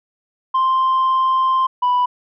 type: tone pair in turn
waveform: sine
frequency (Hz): 1047 / 988.2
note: C6 / B5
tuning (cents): +1 / +1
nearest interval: minor second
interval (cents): 100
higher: first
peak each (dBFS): -11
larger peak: neither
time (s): 0.54-1.67 / 1.82-2.06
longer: first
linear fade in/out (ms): 10
effects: tanh soft clip ceiling -12 dBFS